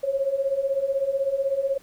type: beating tone pair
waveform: sine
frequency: 534 / 550 Hz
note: C5 / C#5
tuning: +35 / -14 cents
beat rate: 16 Hz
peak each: -27 / -23 dBFS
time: 0.03-1.78 s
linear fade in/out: 10 ms
effects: pink hiss -55 dBFS RMS until 1.82 s